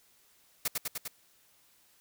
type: noise with echo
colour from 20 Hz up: white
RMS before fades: -30 dBFS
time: 0.65-0.68 s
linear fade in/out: 5 ms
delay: 100 ms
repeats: 4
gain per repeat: -2 dB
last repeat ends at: 1.08 s
effects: white hiss -65 dBFS RMS until 2 s